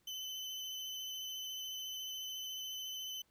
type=tone with vibrato; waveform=35% pulse; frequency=3036 Hz; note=F#7; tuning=44 cents sharp; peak=-39 dBFS; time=0.07-3.22 s; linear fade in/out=5 ms; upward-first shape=triangle; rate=14 Hz; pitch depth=21 cents each way; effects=pink hiss -75 dBFS RMS until 3.3 s